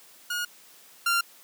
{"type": "tone pair in turn", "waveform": "sawtooth", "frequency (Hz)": [1438, 1386.1], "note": ["F#6", "F6"], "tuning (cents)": [-50, -13], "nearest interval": "minor second", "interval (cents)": 63, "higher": "first", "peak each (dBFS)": [-24, -18], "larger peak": "second", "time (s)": [[0.3, 0.45], [1.06, 1.21]], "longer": "neither", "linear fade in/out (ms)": 5, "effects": ["white hiss -53 dBFS RMS until 1.43 s", "high-pass 200 Hz 12 dB/octave"]}